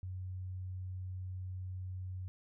sine tone, 92.5 Hz, F#2, in tune, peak -39 dBFS, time 0.03-2.28 s, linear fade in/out 0 ms, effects none

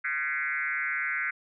sine tone with frequency modulation, 1810 Hz, A6, 48 cents sharp, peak -27 dBFS, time 0.04-1.31 s, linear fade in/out 10 ms, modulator 144 Hz, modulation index 2.9, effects none

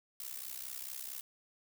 blue noise with amplitude modulation, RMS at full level -40 dBFS, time 0.2-1.21 s, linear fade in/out 2 ms, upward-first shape sine, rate 64.5 Hz, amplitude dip 85%, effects none

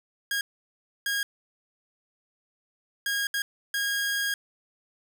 sawtooth tone bursts at uneven times, 1633 Hz, G#6, 30 cents flat, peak -22 dBFS, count 5, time 0.31-0.41 / 1.06-1.23 / 3.06-3.27 / 3.34-3.42 / 3.74-4.34 s, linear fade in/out 2 ms, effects 9-bit

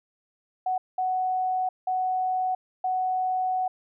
sine tone bursts at uneven times, 743 Hz, F#5, 7 cents sharp, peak -23 dBFS, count 4, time 0.66-0.78 / 0.98-1.69 / 1.87-2.55 / 2.84-3.68 s, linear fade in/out 5 ms, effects none

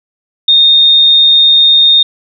sine tone, 3676 Hz, A#7, 25 cents flat, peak -3 dBFS, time 0.48-2.03 s, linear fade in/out 5 ms, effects none

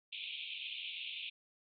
pink band-pass noise, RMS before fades -44 dBFS, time 0.12-1.3 s, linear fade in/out 10 ms, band 2400 to 3700 Hz, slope 96 dB/octave, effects none

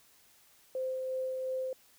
sine tone with tremolo, 519 Hz, C5, 14 cents flat, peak -31 dBFS, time 0.75-1.73 s, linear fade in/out 2 ms, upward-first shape sine, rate 2.8 Hz, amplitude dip 25%, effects white hiss -63 dBFS RMS until 1.98 s

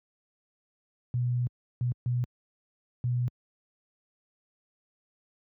sine tone bursts at uneven times, 122.7 Hz, B2, 11 cents flat, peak -24 dBFS, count 4, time 1.14-1.47 / 1.81-1.92 / 2.06-2.24 / 3.04-3.28 s, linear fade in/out 0 ms, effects high-pass 80 Hz 12 dB/octave

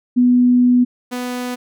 sine / sawtooth tone pair in turn, 246.9 / 247.9 Hz, B3 / B3, 0 / +7 cents, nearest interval unison, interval 7 cents, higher second, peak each -9 / -18 dBFS, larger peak first, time 0.16-0.85 / 1.11-1.56 s, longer first, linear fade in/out 20 ms, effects none

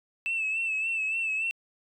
sine tone with vibrato, 2637 Hz, E7, in tune, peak -25 dBFS, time 0.26-1.51 s, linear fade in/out 0 ms, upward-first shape sine, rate 3.5 Hz, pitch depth 49 cents each way, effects tanh soft clip ceiling -23 dBFS

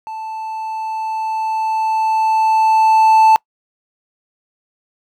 triangle tone with level ramp, 880 Hz, A5, in tune, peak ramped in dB -23 to -4 dBFS, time 0.07-3.36 s, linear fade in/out 0 ms, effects noise-tail reverb RT60 0.1 s tail -25 dB re dry

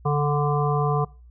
harmonic tone with a mistuned harmonic, 146.7 Hz, D3, 2 cents flat, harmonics 1 / 3 / 5 / 7 / 8, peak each -21 / -26 / -28 / -29 / -30 dBFS, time 0.05-1.05 s, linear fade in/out 10 ms, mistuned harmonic 1, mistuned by -24 cents, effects noise-tail reverb RT60 0.4 s tail -25 dB re dry + added 60 Hz sine -45 dBFS peak until 1.3 s

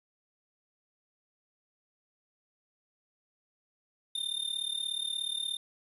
square tone with amplitude modulation, 3616 Hz, A7, 47 cents sharp, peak -29 dBFS, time 4.15-5.57 s, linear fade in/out 5 ms, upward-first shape sine, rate 36.8 Hz, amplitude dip 85%, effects resampled to 32000 Hz + 10-bit

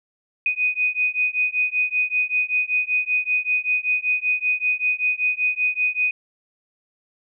sine beating tone pair, 2489 / 2494.2 Hz, D#7 / D#7, 0 / +4 cents, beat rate 5.2 Hz, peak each -22 dBFS, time 0.46-6.11 s, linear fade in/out 2 ms, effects none

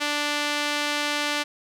sawtooth tone with band-pass filter, 293.7 Hz, D4, in tune, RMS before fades -26 dBFS, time 0-1.44 s, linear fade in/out 20 ms, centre 3100 Hz, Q 0.76, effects none

